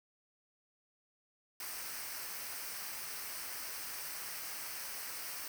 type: noise with comb filter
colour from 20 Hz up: white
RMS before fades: -43 dBFS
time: 1.6-5.48 s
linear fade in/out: 2 ms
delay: 0.28 ms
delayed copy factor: -0.55
effects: none